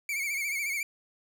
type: tone with vibrato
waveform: 45% pulse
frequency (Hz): 2252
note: C#7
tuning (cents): +27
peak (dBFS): -29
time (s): 0.09-0.83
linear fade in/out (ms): 2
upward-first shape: sine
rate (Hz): 14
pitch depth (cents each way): 80
effects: none